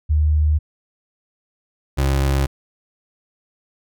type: tone pair in turn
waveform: sine / 30% pulse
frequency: 76.1 / 68.22 Hz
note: D#2 / C#2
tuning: -38 / -27 cents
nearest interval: major second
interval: 189 cents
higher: first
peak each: -13 / -13 dBFS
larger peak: neither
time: 0.09-0.59 / 1.97-2.47 s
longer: neither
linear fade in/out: 20 ms
effects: none